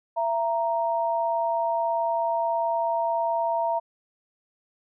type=tone pair together; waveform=sine; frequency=670.8 / 932.3 Hz; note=E5 / A#5; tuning=+30 / 0 cents; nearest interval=tritone; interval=570 cents; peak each=-25 dBFS; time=0.16-3.8 s; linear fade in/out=20 ms; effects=none